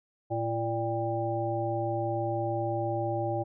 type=harmonic tone with a mistuned harmonic; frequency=113.6 Hz; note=A#2; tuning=44 cents flat; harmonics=1 / 3 / 5 / 7; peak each=-33 / -33 / -33 / -33 dBFS; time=0.3-3.44 s; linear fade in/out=20 ms; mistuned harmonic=5; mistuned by=+52 cents; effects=none